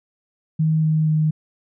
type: tone with pitch steps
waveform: sine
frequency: 157.7 / 156.43 / 155.17 Hz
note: D#3 / D#3 / D#3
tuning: +24 / +10 / -4 cents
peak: -15 dBFS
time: 0.59-1.31 s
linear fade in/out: 10 ms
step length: 240 ms
effects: none